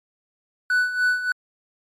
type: tone with tremolo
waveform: triangle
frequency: 1488 Hz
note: F#6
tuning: 9 cents sharp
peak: -14 dBFS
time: 0.7-1.32 s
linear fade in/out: 2 ms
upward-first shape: sine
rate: 3.4 Hz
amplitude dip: 70%
effects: MP3 64 kbps